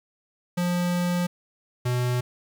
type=tone pair in turn; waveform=square; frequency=176.5 / 123.85 Hz; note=F3 / B2; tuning=+19 / +5 cents; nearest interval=tritone; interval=614 cents; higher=first; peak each=-23 dBFS; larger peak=neither; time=0.57-1.27 / 1.85-2.21 s; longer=first; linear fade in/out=10 ms; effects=10-bit